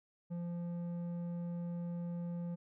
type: tone with low-pass filter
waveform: square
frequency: 172.8 Hz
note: F3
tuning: 18 cents flat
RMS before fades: -40 dBFS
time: 0.3-2.56 s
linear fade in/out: 20 ms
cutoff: 500 Hz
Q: 0.63
effects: none